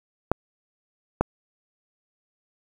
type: clicks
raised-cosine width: 1 ms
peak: -5 dBFS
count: 2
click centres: 0.316 / 1.21 s
effects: 7-bit